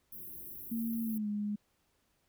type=band-stop noise; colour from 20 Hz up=white; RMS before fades=-46 dBFS; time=0.12-1.18 s; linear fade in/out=5 ms; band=400 to 11000 Hz; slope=96 dB/octave
type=tone with pitch glide; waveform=sine; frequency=228.8 to 207.4 Hz; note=A#3 to G#3; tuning=-32 to -2 cents; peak=-32 dBFS; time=0.71-1.56 s; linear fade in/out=10 ms; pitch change=-170 cents; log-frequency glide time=1.03-1.28 s
effects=pink hiss -75 dBFS RMS until 2.28 s